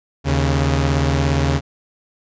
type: tone pair together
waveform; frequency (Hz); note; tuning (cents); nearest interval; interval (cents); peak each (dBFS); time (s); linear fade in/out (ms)
sawtooth; 77.51 / 137.9; D#2 / C#3; -6 / -9; minor seventh; 997; -14; 0.24-1.61; 50
effects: resampled to 16000 Hz